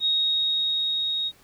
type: tone with level ramp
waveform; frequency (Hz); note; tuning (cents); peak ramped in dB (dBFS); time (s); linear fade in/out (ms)
sine; 3755; A#7; +12; -19 to -24; 0-1.32; 50
effects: pink hiss -56 dBFS RMS until 1.43 s